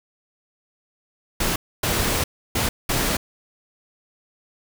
pink noise bursts at uneven times, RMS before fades -22 dBFS, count 4, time 1.4-1.56 / 1.83-2.24 / 2.55-2.69 / 2.89-3.17 s, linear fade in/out 5 ms, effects none

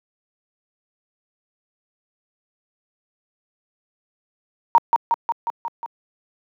sine tone with echo, 932.3 Hz, A#5, in tune, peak -8 dBFS, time 4.75-4.78 s, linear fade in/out 0 ms, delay 180 ms, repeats 6, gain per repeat -3 dB, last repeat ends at 5.86 s, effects high-pass 400 Hz 12 dB/octave

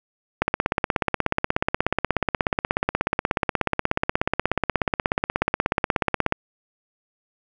click train, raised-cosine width 0.5 ms, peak -4 dBFS, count 99, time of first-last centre 0.42-6.324 s, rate 16.6 Hz, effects none

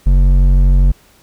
sine tone with hard clipping, 46.25 Hz, F#1, in tune, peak -8 dBFS, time 0.06-0.92 s, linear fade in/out 10 ms, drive 8 dB, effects pink hiss -49 dBFS RMS until 1.22 s

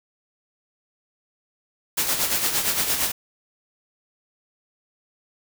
white noise with tremolo, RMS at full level -21 dBFS, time 1.97-3.12 s, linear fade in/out 10 ms, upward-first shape sine, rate 8.7 Hz, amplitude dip 55%, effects none

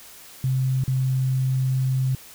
sine tone with dropouts, 130.81 Hz, C3, in tune, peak -19 dBFS, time 0.44-2.15 s, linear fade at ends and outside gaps 2 ms, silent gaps 0.838-0.878 s, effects white hiss -45 dBFS RMS until 2.34 s

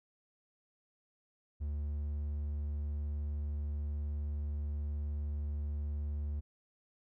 triangle tone, 73.42 Hz, D2, in tune, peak -32 dBFS, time 1.6-6.41 s, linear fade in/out 20 ms, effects none

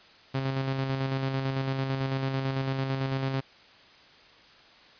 sawtooth tone with tremolo, 134.1 Hz, C3, 43 cents sharp, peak -22 dBFS, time 0.34-3.41 s, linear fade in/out 10 ms, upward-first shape square, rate 9 Hz, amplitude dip 35%, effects white hiss -54 dBFS RMS until 4.99 s + resampled to 11025 Hz

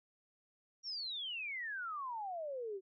sine exponential sweep, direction down, 5700 to 370 Hz, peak -39 dBFS, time 0.83-2.81 s, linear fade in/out 50 ms, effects none

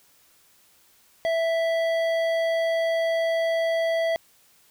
sine tone with hard clipping, 659.3 Hz, E5, in tune, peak -23 dBFS, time 1.25-4.16 s, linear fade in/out 0 ms, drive 11 dB, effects white hiss -59 dBFS RMS until 4.7 s

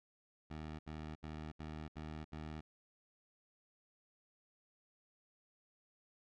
15% pulse tone bursts, 77.5 Hz, D#2, 6 cents flat, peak -38 dBFS, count 6, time 0.5-2.61 s, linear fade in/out 10 ms, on 290 ms, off 74 ms, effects low-pass 4000 Hz 12 dB/octave

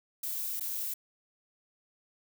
violet noise with dropouts, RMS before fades -35 dBFS, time 0.23-0.94 s, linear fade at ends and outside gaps 5 ms, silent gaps 0.597-0.607 s, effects none

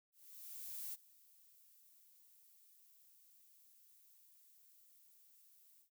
violet noise with ADSR envelope, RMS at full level -45 dBFS, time 0.12-5.9 s, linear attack 810 ms, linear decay 33 ms, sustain -22 dB, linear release 110 ms, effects noise-tail reverb RT60 0.1 s tail -24 dB re dry

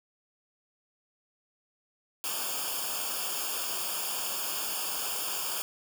white noise with comb filter, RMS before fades -33 dBFS, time 2.24-5.62 s, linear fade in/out 0 ms, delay 0.5 ms, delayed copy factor -0.95, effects none

